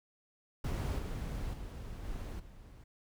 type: noise with level steps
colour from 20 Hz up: brown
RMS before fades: -34 / -38 / -44 / -41 / -53 dBFS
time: 0.64-2.84 s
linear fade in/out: 5 ms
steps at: 0.98 / 1.53 / 2.04 / 2.39 s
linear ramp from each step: 10 ms
effects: none